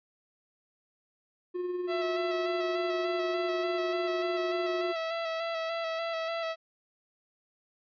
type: tone with tremolo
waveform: triangle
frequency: 358.4 Hz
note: F4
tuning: 45 cents sharp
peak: -27 dBFS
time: 1.54-4.93 s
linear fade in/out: 20 ms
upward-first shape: sine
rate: 20 Hz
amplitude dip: 40%
type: tone with vibrato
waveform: sawtooth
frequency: 659.3 Hz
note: E5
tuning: in tune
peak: -27 dBFS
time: 1.87-6.56 s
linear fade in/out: 50 ms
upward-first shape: square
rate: 3.4 Hz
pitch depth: 21 cents each way
effects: resampled to 11025 Hz